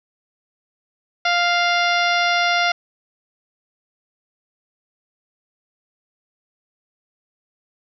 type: harmonic tone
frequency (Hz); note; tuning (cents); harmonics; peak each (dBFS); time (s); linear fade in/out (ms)
698.5; F5; 0; 1 / 2 / 3 / 4 / 5 / 6 / 7 / 8; -20 / -21 / -22 / -27 / -27 / -31 / -30 / -32; 1.25-2.72; 5
effects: none